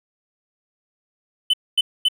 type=tone bursts; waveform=triangle; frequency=3020 Hz; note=F#7; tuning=35 cents sharp; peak=-12 dBFS; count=3; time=1.5-2.085 s; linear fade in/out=5 ms; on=35 ms; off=240 ms; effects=none